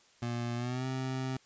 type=tone with pitch glide; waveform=25% pulse; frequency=119.3 to 130.85 Hz; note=A#2 to C3; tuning=+41 to 0 cents; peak=-29 dBFS; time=0.22-1.37 s; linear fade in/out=5 ms; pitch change=+159 cents; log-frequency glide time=0.56-0.86 s; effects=white hiss -63 dBFS RMS until 1.45 s + resampled to 16000 Hz